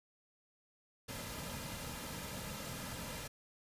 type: noise with comb filter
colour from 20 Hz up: pink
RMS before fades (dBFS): -44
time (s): 1.08-3.28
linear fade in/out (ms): 10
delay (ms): 2.7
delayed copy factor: -0.55
effects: resampled to 32000 Hz